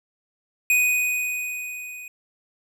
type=tone with level ramp; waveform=square; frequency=2489 Hz; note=D#7; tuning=in tune; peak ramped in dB=-16 to -37 dBFS; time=0.7-2.08 s; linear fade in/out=2 ms; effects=none